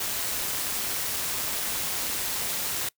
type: noise with amplitude modulation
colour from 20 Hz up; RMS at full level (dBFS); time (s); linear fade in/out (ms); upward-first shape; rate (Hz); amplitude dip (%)
white; -27; 0-2.89; 5; sine; 208; 55
effects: noise-tail reverb RT60 0.1 s tail -23 dB re dry